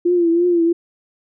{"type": "tone with vibrato", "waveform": "sine", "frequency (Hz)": 343.9, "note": "F4", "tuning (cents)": -27, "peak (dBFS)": -12, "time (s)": [0.05, 0.73], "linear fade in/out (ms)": 10, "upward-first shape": "triangle", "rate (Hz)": 3, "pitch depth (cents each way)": 73, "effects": []}